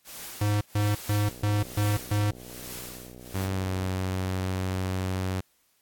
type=noise with tremolo; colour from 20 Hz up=white; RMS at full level=-39 dBFS; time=0.04-3.49 s; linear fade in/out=50 ms; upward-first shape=triangle; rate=1.2 Hz; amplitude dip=95%
type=tone bursts; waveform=square; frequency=103.83 Hz; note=G#2; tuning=in tune; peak=-23 dBFS; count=6; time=0.41-2.31 s; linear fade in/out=5 ms; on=200 ms; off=140 ms
type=click train; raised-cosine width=2 ms; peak=-32 dBFS; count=161; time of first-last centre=1.28-3.877 s; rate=61.6 Hz
type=tone with pitch glide; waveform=sawtooth; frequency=95.6 to 93.47 Hz; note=G2 to F#2; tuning=-43 to +18 cents; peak=-23 dBFS; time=3.34-5.41 s; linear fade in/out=10 ms; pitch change=-39 cents; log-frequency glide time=3.51-3.71 s
effects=white hiss -68 dBFS RMS until 5.81 s + AAC 64 kbps